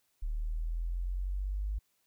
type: exponential sweep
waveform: sine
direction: up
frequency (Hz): 37.17 to 51.91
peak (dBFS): -31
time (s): 0.22-1.79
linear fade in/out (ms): 10
effects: white hiss -75 dBFS RMS until 2.06 s